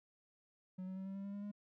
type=tone with pitch steps; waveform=triangle; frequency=185 / 187.8 / 190.64 / 193.53 / 196.45 / 199.43 / 202.4 / 205.5 Hz; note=F#3 / F#3 / G3 / G3 / G3 / G3 / G#3 / G#3; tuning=0 / +26 / -48 / -22 / +4 / +30 / -44 / -18 cents; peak=-40 dBFS; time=0.78-1.516 s; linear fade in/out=10 ms; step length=92 ms; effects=none